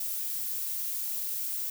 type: noise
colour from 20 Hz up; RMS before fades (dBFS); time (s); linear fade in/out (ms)
violet; -33; 0-1.7; 5
effects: none